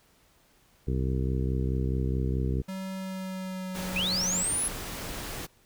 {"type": "harmonic tone", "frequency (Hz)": 64.7, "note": "C2", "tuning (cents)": -19, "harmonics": [1, 2, 3, 4, 5, 6, 7], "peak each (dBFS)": [-28, -30, -35, -38, -39, -38, -41], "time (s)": [0.87, 2.62], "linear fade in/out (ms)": 10}
{"type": "tone with pitch glide", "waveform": "square", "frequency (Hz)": [190, 183], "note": ["F#3", "F#3"], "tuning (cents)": [46, -19], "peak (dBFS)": -34, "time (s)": [2.68, 4.43], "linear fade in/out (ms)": 10, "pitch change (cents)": -65, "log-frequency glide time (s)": [2.96, 4.26]}
{"type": "noise", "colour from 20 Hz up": "pink", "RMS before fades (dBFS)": -37, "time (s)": [3.74, 5.47], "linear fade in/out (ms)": 20}
{"type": "linear sweep", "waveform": "sine", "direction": "up", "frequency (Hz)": [2400, 10920], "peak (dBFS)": -26, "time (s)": [3.96, 4.68], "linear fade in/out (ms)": 2}
{"effects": ["pink hiss -63 dBFS RMS until 5.65 s"]}